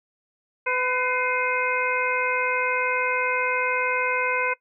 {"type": "harmonic tone with a mistuned harmonic", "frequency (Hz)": 503, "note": "B4", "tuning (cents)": 32, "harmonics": [1, 2, 3, 4, 5], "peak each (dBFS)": [-28, -28, -28, -28, -28], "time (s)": [0.66, 4.54], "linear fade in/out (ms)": 10, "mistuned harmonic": 4, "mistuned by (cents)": 84, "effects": ["noise-tail reverb RT60 0.1 s tail -20 dB re dry"]}